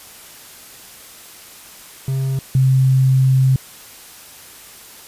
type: tone pair in turn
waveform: triangle / sine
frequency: 133.8 / 131.73 Hz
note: C3 / C3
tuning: +39 / +12 cents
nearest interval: unison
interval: 27 cents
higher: first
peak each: -15 / -10 dBFS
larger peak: second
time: 2.08-2.39 / 2.55-3.56 s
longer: second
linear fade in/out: 2 ms
effects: white hiss -40 dBFS RMS until 5.07 s + resampled to 32000 Hz